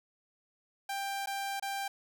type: tone with dropouts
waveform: sawtooth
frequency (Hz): 790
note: G5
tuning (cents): +13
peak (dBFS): -30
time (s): 0.89-1.88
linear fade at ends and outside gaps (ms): 5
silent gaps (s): 1.26-1.271 / 1.598-1.624
effects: none